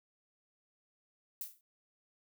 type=noise with exponential decay; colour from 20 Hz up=violet; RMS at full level=-37 dBFS; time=1.41-1.61 s; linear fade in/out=2 ms; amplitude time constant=43 ms; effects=none